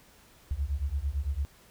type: beating tone pair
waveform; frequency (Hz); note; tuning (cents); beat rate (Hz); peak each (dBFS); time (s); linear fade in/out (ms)
sine; 66 / 74.9; C2 / D2; +16 / +35; 8.9; -31; 0.51-1.45; 0
effects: pink hiss -58 dBFS RMS until 1.7 s